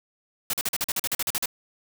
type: noise bursts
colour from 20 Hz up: white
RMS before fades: -26 dBFS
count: 13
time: 0.5-1.458 s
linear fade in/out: 2 ms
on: 34 ms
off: 43 ms
effects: none